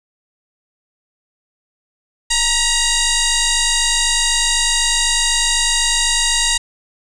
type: tone with frequency modulation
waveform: sine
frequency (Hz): 1924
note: B6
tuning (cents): -46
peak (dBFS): -13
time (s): 2.3-6.58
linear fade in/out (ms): 10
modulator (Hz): 950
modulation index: 7.1
effects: none